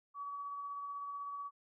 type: tone with tremolo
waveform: sine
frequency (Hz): 1137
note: C#6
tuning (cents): +44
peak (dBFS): -39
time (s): 0.14-1.51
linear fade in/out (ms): 50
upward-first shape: sine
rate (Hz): 16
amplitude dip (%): 25
effects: none